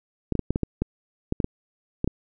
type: clicks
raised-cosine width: 3 ms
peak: -10 dBFS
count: 12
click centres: 0.323 / 0.353 / 0.393 / 0.506 / 0.559 / 0.633 / 0.82 / 1.324 / 1.402 / 1.444 / 2.044 / 2.076 s
effects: none